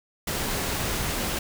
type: noise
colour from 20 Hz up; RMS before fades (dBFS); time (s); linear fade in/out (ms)
pink; -28; 0.27-1.39; 5
effects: none